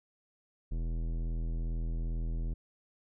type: tone with tanh clipping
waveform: sine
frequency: 41.2 Hz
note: E1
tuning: in tune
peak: -33 dBFS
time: 0.71-2.54 s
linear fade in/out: 10 ms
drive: 16 dB
effects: none